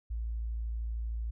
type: tone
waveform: sine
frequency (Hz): 56.5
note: A1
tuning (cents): +47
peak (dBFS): -32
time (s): 0.1-1.31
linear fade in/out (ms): 10
effects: none